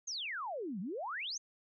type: exponential two-way sweep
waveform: sine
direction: down then up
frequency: 6710 to 171 to 6710 Hz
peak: -37 dBFS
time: 0.07-1.38 s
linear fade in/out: 10 ms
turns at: 0.8 s
effects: none